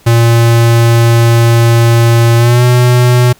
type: tone with pitch glide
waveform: square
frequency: 116.54 to 123.47 Hz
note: A#2 to B2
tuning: 0 to 0 cents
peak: -5 dBFS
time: 0.06-3.33 s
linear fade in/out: 10 ms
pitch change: +100 cents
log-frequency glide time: 2.37-2.63 s
effects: pink hiss -44 dBFS RMS until 3.39 s